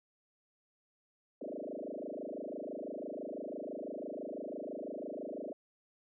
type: tone with frequency modulation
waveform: sine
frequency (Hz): 440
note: A4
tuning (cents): 0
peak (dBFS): -39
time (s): 1.41-5.53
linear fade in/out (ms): 5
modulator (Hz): 26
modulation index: 7.6
effects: none